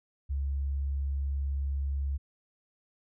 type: tone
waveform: sine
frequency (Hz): 69.3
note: C#2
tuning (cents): 0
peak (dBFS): -28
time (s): 0.29-2.18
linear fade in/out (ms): 20
effects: none